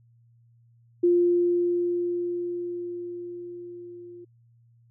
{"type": "tone with level ramp", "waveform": "sine", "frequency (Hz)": 350, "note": "F4", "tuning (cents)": 4, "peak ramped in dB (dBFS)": [-16, -41], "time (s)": [1.03, 4.25], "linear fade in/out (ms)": 10, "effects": ["added 117 Hz sine -56 dBFS peak until 4.9 s"]}